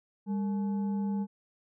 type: tone with frequency modulation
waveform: sine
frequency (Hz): 200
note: G3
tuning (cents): +35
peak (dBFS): -28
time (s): 0.26-1.27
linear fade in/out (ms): 50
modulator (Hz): 657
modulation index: 0.31
effects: none